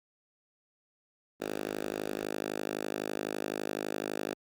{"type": "tone with high-pass filter", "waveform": "5% pulse", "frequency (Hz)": 51.91, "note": "G#1", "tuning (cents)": 0, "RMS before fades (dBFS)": -36, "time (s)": [1.4, 4.34], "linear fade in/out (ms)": 10, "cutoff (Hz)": 310, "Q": 1.3, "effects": ["Opus 32 kbps"]}